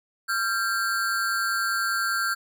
square ring-modulated tone, 1480 Hz, F#6, in tune, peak -21 dBFS, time 0.28-2.35 s, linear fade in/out 20 ms, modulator 105 Hz, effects none

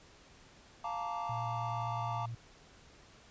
triangle chord, Bb major seventh, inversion second, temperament just, 699.2 / 874.1 / 932.3 / 1165.4 Hz, F5 / A5 / Bb5 / D6, +2 / -12 / 0 / -14 cents, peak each -39 dBFS, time 0.84-2.26 s, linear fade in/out 5 ms
sine tone with vibrato, 116.1 Hz, A#2, 7 cents flat, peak -38 dBFS, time 1.29-2.35 s, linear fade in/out 5 ms, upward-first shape triangle, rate 9.1 Hz, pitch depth 19 cents each way
effects pink hiss -59 dBFS RMS until 3.3 s + resampled to 16000 Hz

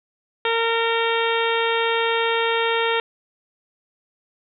harmonic tone, 458.8 Hz, A#4, 28 cents flat, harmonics 1 / 2 / 3 / 4 / 5 / 6 / 7 / 8, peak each -22 / -25 / -27 / -28 / -29 / -30 / -30 / -31 dBFS, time 0.45-3 s, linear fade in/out 2 ms, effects none

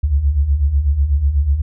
sine beating tone pair, 65.41 / 73.51 Hz, C2 / D2, 0 / +2 cents, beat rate 8.1 Hz, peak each -19 / -13 dBFS, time 0.03-1.62 s, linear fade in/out 10 ms, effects none

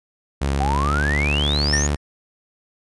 sawtooth tone with pitch glide, 69.3 to 72.83 Hz, C#2 to D2, 0 to -14 cents, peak -15 dBFS, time 0.41-1.96 s, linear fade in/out 10 ms, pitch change +86 cents, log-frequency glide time 0.62-0.95 s
sine exponential sweep, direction up, 740 to 6880 Hz, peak -21 dBFS, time 0.6-1.87 s, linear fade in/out 5 ms
square tone with exponential decay, 1814 Hz, A#6, 48 cents flat, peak -17 dBFS, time 1.73-1.97 s, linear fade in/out 5 ms, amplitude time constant 51 ms
effects resampled to 24000 Hz

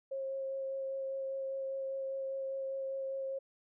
sine tone with vibrato, 538 Hz, C5, 48 cents sharp, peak -35 dBFS, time 0.11-3.39 s, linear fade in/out 10 ms, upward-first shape sine, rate 5 Hz, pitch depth 10 cents each way, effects none

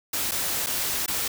white noise with dropouts, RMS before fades -27 dBFS, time 0.13-1.28 s, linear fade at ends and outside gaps 5 ms, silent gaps 0.312-0.317 / 0.663-0.668 / 1.062-1.079 s, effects none

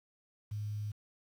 sine tone with quantisation, 105.1 Hz, G#2, 21 cents sharp, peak -35 dBFS, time 0.51-0.92 s, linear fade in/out 10 ms, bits 10, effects none

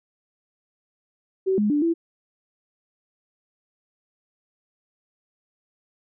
sine tone with pitch steps, 380.6 / 208.9 / 293.4 / 333.7 Hz, F#4 / G#3 / D4 / E4, +49 / +10 / -2 / +21 cents, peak -18 dBFS, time 1.46-1.94 s, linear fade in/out 20 ms, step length 120 ms, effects none

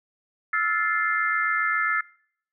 sine chord, F major seventh, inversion third, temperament just, 1309.6 / 1396.9 / 1746.1 / 2095 Hz, E6 / F6 / A6 / C7, -12 / 0 / -14 / +2 cents, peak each -26 / -29 / -25 / -28 dBFS, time 0.53-2.01 s, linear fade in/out 5 ms, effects noise-tail reverb RT60 0.6 s tail -22 dB re dry

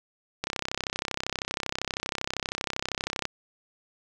click train, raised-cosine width 0.2 ms, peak -11 dBFS, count 93, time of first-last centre 0.44-3.253 s, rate 32.7 Hz, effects none

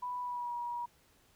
sine tone with pitch glide, 987.8 to 958.6 Hz, B5 to A#5, 0 to +48 cents, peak -35 dBFS, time 0.02-0.86 s, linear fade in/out 10 ms, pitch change -52 cents, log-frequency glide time 0.21-0.53 s, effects pink hiss -67 dBFS RMS until 1.35 s

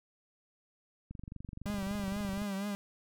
click train, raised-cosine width 5 ms, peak -31 dBFS, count 32, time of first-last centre 1.11-2.418 s, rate 23.7 Hz
45% pulse tone with vibrato, 199.5 Hz, G3, 31 cents sharp, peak -34 dBFS, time 1.66-2.75 s, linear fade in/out 0 ms, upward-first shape triangle, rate 4.2 Hz, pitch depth 79 cents each way
effects none

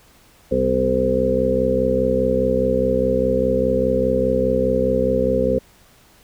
harmonic tone with a mistuned harmonic, 64.9 Hz, C2, 13 cents flat, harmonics 1 / 2 / 3 / 4 / 6 / 7 / 8, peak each -27 / -30 / -25 / -24 / -26 / -22 / -19 dBFS, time 0.51-5.59 s, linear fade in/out 10 ms, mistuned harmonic 4, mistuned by -30 cents, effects pink hiss -52 dBFS RMS until 6.23 s

